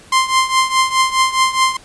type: tone with tremolo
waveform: sawtooth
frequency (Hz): 1046.5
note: C6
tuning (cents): 0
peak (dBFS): -5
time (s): 0.12-1.77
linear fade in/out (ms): 5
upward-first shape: triangle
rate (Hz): 4.8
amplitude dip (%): 85
effects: pink hiss -43 dBFS RMS until 1.84 s + resampled to 24000 Hz